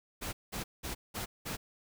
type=noise bursts; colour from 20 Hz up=pink; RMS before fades=-38 dBFS; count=5; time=0.21-1.57 s; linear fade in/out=20 ms; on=120 ms; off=190 ms; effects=none